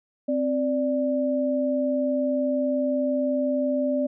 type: tone pair together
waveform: sine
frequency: 261.6 / 587.3 Hz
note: C4 / D5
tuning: 0 / 0 cents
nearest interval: octave + major second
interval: 1400 cents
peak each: -24 dBFS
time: 0.28-4.07 s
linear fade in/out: 10 ms
effects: none